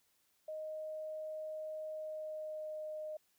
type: tone with pitch glide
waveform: sine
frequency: 622.3 to 616.6 Hz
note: D#5 to D#5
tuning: 0 to -16 cents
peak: -40 dBFS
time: 0.48-3.17 s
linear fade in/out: 5 ms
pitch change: -16 cents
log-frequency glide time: 1.91-2.83 s
effects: white hiss -75 dBFS RMS until 3.38 s